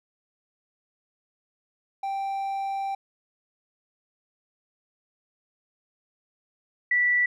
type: tone pair in turn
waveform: triangle / sine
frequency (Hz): 784 / 1961.3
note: G5 / B6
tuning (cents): 0 / -13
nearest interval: octave + major third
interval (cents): 1587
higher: second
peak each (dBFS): -25 / -19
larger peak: second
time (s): 2.03-2.95 / 6.91-7.26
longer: first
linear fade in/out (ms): 5
effects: none